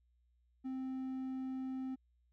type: tone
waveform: triangle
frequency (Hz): 261.6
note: C4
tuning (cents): 0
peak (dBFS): -36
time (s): 0.64-1.96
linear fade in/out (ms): 20
effects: added 60 Hz sine -70 dBFS peak until 2.32 s